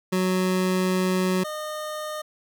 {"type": "tone pair in turn", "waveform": "25% pulse", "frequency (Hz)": [185, 611.6], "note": ["F#3", "D#5"], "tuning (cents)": [0, -30], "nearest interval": "octave + major sixth", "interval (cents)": 2070, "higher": "second", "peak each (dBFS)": [-17, -26], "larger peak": "first", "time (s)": [[0.12, 1.44], [1.44, 2.22]], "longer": "first", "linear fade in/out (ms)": 10, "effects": []}